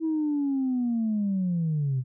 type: linear sweep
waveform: sine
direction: down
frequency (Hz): 325.7 to 124.1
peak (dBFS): -22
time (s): 0-2.04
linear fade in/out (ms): 50
effects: tanh soft clip ceiling -20 dBFS